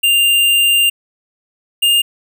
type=tone pair in turn; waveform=square; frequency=2794 / 2817 Hz; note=F7 / F7; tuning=0 / +14 cents; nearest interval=unison; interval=14 cents; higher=second; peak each=-10 dBFS; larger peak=neither; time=0.03-0.9 / 1.82-2.02 s; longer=first; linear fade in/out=10 ms; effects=none